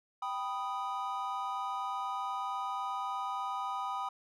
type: chord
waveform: triangle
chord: G augmented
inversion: none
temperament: equal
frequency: 784 / 987.8 / 1244.5 Hz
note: G5 / B5 / D#6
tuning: 0 / 0 / 0 cents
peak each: -37 / -36 / -36 dBFS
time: 0.22-4.09 s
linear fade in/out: 5 ms
effects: none